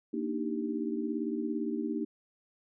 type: chord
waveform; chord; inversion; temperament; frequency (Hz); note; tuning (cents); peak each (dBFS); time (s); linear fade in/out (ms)
sine; Eb major seventh; second; equal; 233.1 / 293.7 / 311.1 / 392; Bb3 / D4 / Eb4 / G4; 0 / 0 / 0 / 0; -35 / -37 / -35 / -38; 0.13-2.05; 10
effects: none